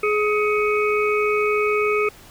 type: harmonic tone with a mistuned harmonic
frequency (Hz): 420.3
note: G#4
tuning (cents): +21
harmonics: 1 / 3 / 5 / 6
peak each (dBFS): -19 / -24 / -26 / -27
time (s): 0.03-2.09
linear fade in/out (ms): 5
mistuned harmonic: 5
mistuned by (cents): +100
effects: pink hiss -46 dBFS RMS until 2.3 s